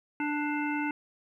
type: harmonic tone with a mistuned harmonic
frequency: 295 Hz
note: D4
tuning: 8 cents sharp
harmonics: 1 / 3 / 5 / 7 / 9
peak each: -30 / -35 / -37 / -38 / -40 dBFS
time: 0.2-0.91 s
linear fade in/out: 2 ms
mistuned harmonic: 7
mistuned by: +30 cents
effects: 11-bit